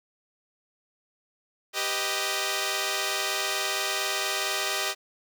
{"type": "chord", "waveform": "5% pulse", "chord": "G augmented", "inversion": "none", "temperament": "equal", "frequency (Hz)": [392, 493.9, 622.3], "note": ["G4", "B4", "D#5"], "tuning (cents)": [0, 0, 0], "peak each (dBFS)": [-19, -23, -18], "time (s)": [1.73, 4.95], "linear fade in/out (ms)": 50, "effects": []}